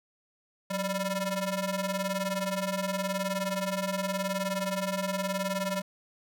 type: ring-modulated tone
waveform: sawtooth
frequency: 390.9 Hz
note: G4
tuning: 5 cents flat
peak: -22 dBFS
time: 0.7-5.82 s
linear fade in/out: 10 ms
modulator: 205 Hz
effects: none

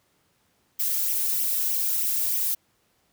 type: noise with flanger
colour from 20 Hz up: violet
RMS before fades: -25 dBFS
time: 0.79-2.55 s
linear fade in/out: 10 ms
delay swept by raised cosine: 0.34 to 2.24 ms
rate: 3.2 Hz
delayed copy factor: +0.65
effects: pink hiss -67 dBFS RMS until 3.12 s + high-pass 80 Hz 12 dB/octave

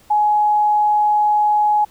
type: tone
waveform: sine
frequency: 840 Hz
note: G#5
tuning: 19 cents sharp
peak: -12 dBFS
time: 0.1-1.85 s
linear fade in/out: 10 ms
effects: pink hiss -51 dBFS RMS until 1.9 s

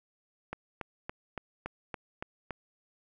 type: click train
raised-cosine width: 0.5 ms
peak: -21 dBFS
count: 8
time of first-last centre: 0.53-2.507 s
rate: 3.54 Hz
effects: none

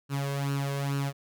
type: tone with flanger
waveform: sawtooth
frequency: 139.7 Hz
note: C#3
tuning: 14 cents sharp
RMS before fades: -30 dBFS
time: 0.09-1.13 s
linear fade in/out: 50 ms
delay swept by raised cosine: 0.71 to 1.91 ms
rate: 2.3 Hz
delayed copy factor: +0.65
effects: none

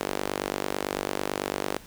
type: tone with high-pass filter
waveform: sawtooth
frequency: 49 Hz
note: G1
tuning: in tune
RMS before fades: -31 dBFS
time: 0-1.78 s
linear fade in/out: 0 ms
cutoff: 390 Hz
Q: 1.2
effects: pink hiss -49 dBFS RMS until 1.86 s

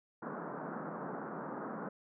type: band-pass noise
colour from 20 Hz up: pink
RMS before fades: -42 dBFS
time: 0.22-1.89 s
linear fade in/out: 5 ms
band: 160 to 1500 Hz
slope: 48 dB/octave
effects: none

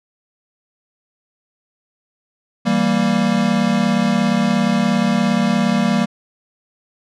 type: chord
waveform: square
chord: E diminished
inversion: none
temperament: equal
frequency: 164.81 / 196 / 233.1 Hz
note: E3 / G3 / Bb3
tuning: 0 / 0 / 0 cents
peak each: -24 / -18 / -18 dBFS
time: 2.65-6.06 s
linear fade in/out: 20 ms
effects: low-pass 6000 Hz 12 dB/octave

